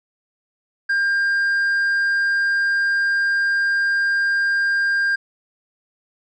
sine tone with tanh clipping, 1600 Hz, G6, 35 cents sharp, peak -17 dBFS, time 0.89-5.16 s, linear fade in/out 10 ms, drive 3 dB, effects none

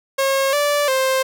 sawtooth tone with pitch steps, 542 / 582 / 526 Hz, C#5 / D5 / C5, -39 / -16 / +9 cents, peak -12 dBFS, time 0.18-1.23 s, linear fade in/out 10 ms, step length 350 ms, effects none

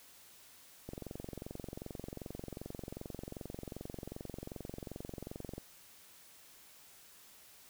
click train, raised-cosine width 2 ms, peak -29 dBFS, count 107, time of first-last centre 0.89-5.58 s, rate 22.6 Hz, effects white hiss -59 dBFS RMS until 7.69 s

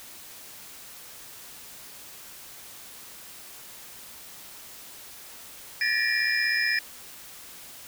sine tone cluster, 1725 / 1801 / 1918 / 2381 / 5100 Hz, A6 / A6 / A#6 / D7 / D#8, -35 / +40 / +49 / +23 / +42 cents, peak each -29 dBFS, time 5.81-6.79 s, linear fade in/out 2 ms, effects white hiss -45 dBFS RMS until 7.87 s

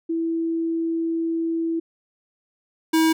sine / square tone pair in turn, 329.6 / 321.5 Hz, E4 / E4, 0 / -43 cents, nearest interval unison, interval 43 cents, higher first, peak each -21 / -16 dBFS, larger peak second, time 0.09-1.8 / 2.93-3.13 s, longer first, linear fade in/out 10 ms, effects none

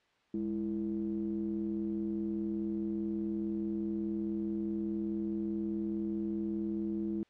triangle ring-modulated tone, 62.4 Hz, B1, 19 cents sharp, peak -27 dBFS, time 0.34-7.23 s, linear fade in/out 0 ms, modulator 269 Hz, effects white hiss -70 dBFS RMS until 7.29 s + low-pass 3000 Hz 12 dB/octave

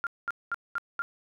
sine tone bursts, 1396.9 Hz, F6, in tune, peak -27 dBFS, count 5, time 0.04-1.02 s, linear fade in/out 0 ms, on 28 ms, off 210 ms, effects none

